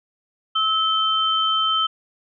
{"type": "tone pair together", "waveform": "sine", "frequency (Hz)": [1297, 3099], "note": ["E6", "G7"], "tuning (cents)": [-28, -21], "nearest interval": "octave + minor third", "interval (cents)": 1507, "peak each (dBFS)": [-20, -20], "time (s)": [0.55, 1.87], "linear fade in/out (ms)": 10, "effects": []}